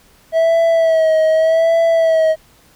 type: tone with vibrato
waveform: triangle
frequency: 648 Hz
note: E5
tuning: 30 cents flat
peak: -8 dBFS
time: 0.32-2.36 s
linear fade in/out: 50 ms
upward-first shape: sine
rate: 0.84 Hz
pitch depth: 43 cents each way
effects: pink hiss -50 dBFS RMS until 2.75 s